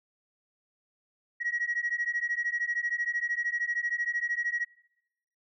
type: beating tone pair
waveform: sine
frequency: 1900 / 1913 Hz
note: A#6 / A#6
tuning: +33 / +44 cents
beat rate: 13 Hz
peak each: -30 dBFS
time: 1.4-4.65 s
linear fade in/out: 20 ms
effects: noise-tail reverb RT60 0.9 s tail -25 dB re dry + tanh soft clip ceiling -22 dBFS